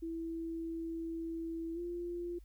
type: tone with pitch glide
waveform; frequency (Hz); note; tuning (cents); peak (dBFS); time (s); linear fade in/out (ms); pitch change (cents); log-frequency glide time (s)
sine; 329.6 to 347.4; E4 to F4; 0 to -9; -37; 0.02-2.39; 10; +91; 1.74-1.79
effects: added 50 Hz sine -52 dBFS peak until 2.44 s + white hiss -75 dBFS RMS until 2.44 s